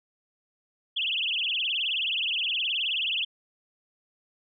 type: tone with vibrato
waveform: sine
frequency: 2987 Hz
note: F#7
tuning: 16 cents sharp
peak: -25 dBFS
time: 0.96-3.25 s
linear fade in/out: 10 ms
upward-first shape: triangle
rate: 19 Hz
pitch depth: 280 cents each way
effects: none